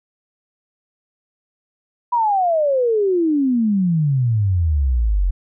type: exponential sweep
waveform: sine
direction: down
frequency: 987.8 to 43.16 Hz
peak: -14 dBFS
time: 2.12-5.31 s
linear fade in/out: 10 ms
effects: none